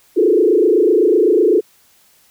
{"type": "tone with frequency modulation", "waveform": "sine", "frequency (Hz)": 392, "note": "G4", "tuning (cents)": 0, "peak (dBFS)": -9, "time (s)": [0.16, 1.61], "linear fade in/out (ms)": 20, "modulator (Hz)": 27.9, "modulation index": 2.3, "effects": ["white hiss -53 dBFS RMS until 2.3 s"]}